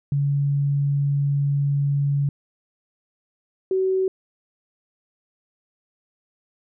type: tone pair in turn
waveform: sine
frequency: 141.6 / 378 Hz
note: C#3 / F#4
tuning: +37 / +37 cents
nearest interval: octave + perfect fourth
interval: 1700 cents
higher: second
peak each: -18 dBFS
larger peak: neither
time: 0.12-2.29 / 3.71-4.08 s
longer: first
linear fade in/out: 2 ms
effects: none